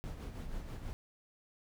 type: noise with tremolo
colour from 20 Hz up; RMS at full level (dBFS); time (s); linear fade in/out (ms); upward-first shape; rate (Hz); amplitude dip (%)
brown; -40; 0.04-0.93; 0; sine; 6.2; 50
effects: none